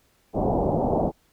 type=low-pass noise; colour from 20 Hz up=white; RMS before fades=-23 dBFS; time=0.33-1.12 s; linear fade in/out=50 ms; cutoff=800 Hz; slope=48 dB/octave; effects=pink hiss -64 dBFS RMS until 1.32 s